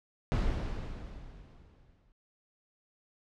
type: noise with exponential decay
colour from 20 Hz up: brown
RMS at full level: -27 dBFS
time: 0.32-2.12 s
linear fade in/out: 0 ms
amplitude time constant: 390 ms
effects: low-pass 5000 Hz 12 dB/octave